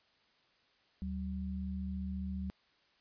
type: tone pair together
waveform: sine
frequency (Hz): 75.51 / 190.4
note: D2 / F#3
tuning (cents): +49 / +50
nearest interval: octave + major third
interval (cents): 1601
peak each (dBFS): -39 / -38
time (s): 1.02-2.5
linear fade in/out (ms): 0
effects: white hiss -70 dBFS RMS until 3 s + resampled to 11025 Hz